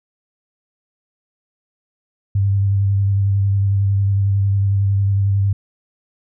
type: tone with vibrato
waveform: sine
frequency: 99 Hz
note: G2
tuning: 18 cents sharp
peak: -13 dBFS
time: 2.35-5.53 s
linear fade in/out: 5 ms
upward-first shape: square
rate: 11 Hz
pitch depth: 17 cents each way
effects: none